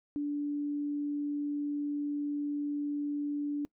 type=tone; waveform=sine; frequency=290.8 Hz; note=D4; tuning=17 cents flat; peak=-30 dBFS; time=0.16-3.65 s; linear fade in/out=0 ms; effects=noise-tail reverb RT60 0.1 s tail -23 dB re dry